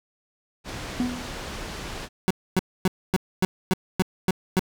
pink low-pass noise, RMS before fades -35 dBFS, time 0.64-2.09 s, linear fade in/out 50 ms, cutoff 6300 Hz, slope 12 dB/octave
triangle tone with exponential decay, 246.9 Hz, B3, in tune, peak -17 dBFS, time 1-1.41 s, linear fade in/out 0 ms, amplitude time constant 89 ms
30% pulse tone bursts, 186.2 Hz, F#3, 11 cents sharp, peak -15 dBFS, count 9, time 2.28-4.594 s, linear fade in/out 0 ms, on 26 ms, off 260 ms
effects none

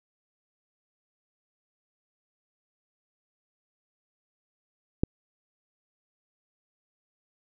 click, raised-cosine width 3 ms, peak -9 dBFS, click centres 5.035 s, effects none

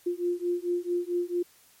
sine beating tone pair, 349.2 / 353.7 Hz, F4 / F4, 0 / +22 cents, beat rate 4.5 Hz, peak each -29 dBFS, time 0.06-1.43 s, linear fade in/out 10 ms, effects white hiss -59 dBFS RMS until 1.8 s + MP3 64 kbps

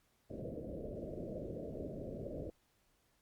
white low-pass noise, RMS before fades -44 dBFS, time 0.3-2.5 s, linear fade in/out 2 ms, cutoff 630 Hz, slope 96 dB/octave, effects pink hiss -75 dBFS RMS until 3.21 s + Opus 48 kbps

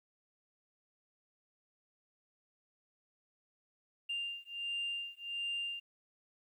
sine beating tone pair, 2794 / 2795.4 Hz, F7 / F7, 0 / +1 cents, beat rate 1.4 Hz, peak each -39 / -39 dBFS, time 4.09-5.8 s, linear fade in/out 10 ms, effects tanh soft clip ceiling -31 dBFS + 12-bit

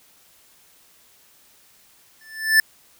square tone with exponential growth, 1760 Hz, A6, in tune, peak -10 dBFS, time 2.21-2.6 s, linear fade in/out 2 ms, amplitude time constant 83 ms, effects white hiss -55 dBFS RMS until 2.99 s

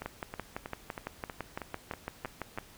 two click trains, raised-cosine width 0.5 ms, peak -23 / -20 dBFS, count 9 / 16, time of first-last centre 0.02-2.576 / 0.06-2.585 s, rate 3.13 / 5.94 Hz, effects pink hiss -55 dBFS RMS until 2.77 s

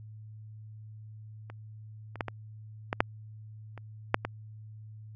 clicks, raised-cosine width 0.5 ms, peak -29 / -27 / -14 / -19 / -14 / -6 / -29 / -6 / -16 dBFS, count 9, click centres 1.5 / 2.157 / 2.208 / 2.283 / 2.929 / 3.005 / 3.777 / 4.144 / 4.25 s, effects added 108 Hz sine -44 dBFS peak until 5.15 s + AAC 48 kbps

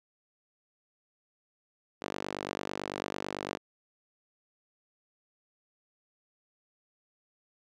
sawtooth tone with high-pass filter, 49 Hz, G1, in tune, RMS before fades -38 dBFS, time 2.01-3.58 s, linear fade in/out 20 ms, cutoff 340 Hz, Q 1, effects low-pass 6000 Hz 12 dB/octave

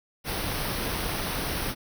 pink band-stop noise, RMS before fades -30 dBFS, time 0.24-1.75 s, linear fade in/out 50 ms, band 6000 to 8700 Hz, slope 96 dB/octave, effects none

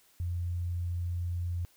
sine tone, 87.31 Hz, F2, in tune, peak -30 dBFS, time 0.2-1.65 s, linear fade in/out 0 ms, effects white hiss -64 dBFS RMS until 1.76 s

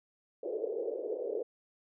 white band-pass noise, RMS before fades -36 dBFS, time 0.43-1.43 s, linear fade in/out 5 ms, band 390 to 510 Hz, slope 48 dB/octave, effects none

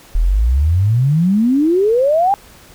sine exponential sweep, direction up, 37.99 to 821 Hz, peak -10 dBFS, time 0.15-2.34 s, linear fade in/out 0 ms, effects pink hiss -43 dBFS RMS until 2.74 s

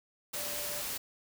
sine tone in noise, 587.3 Hz, D5, in tune, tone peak -44 dBFS, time 0.35-0.82 s, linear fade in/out 10 ms, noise white, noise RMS -37 dBFS, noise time 0.33-0.98 s, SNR -10 dB, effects none

